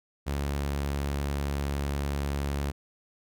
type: tone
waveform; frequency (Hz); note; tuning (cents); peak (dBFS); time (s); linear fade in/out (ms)
sawtooth; 70.7; C#2; +35; -24; 0.26-2.72; 20
effects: none